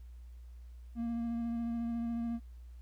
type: tone with vibrato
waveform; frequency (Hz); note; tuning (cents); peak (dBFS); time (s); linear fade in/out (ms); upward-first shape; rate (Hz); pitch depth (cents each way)
triangle; 233.1; A#3; 0; -31; 0.95-2.4; 50; triangle; 14; 19
effects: added 60 Hz sine -47 dBFS peak until 2.81 s + pink hiss -73 dBFS RMS until 2.81 s